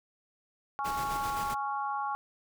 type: harmonic tone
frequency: 277.2 Hz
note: C#4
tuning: in tune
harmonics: 3 / 4 / 5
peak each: -33 / -34 / -40 dBFS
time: 0.79-2.15 s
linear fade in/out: 0 ms
type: noise with tremolo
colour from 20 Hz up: pink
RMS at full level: -39 dBFS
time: 0.84-1.55 s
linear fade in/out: 20 ms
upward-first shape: square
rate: 7.6 Hz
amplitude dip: 35%
effects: none